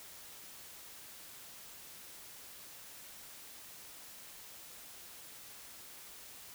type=silence; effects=white hiss -52 dBFS RMS until 6.54 s